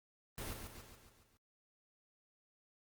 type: noise with echo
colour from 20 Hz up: pink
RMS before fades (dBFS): -43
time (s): 0.38-0.53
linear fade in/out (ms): 0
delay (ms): 140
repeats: 6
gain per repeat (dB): -5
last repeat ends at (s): 1.37
effects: noise-tail reverb RT60 0.1 s tail -19 dB re dry + Opus 24 kbps